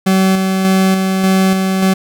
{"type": "tone with tremolo", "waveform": "40% pulse", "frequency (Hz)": 190, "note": "F#3", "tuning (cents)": 46, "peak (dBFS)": -8, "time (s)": [0.06, 1.94], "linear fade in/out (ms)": 10, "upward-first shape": "square", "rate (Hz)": 1.7, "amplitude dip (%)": 35, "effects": []}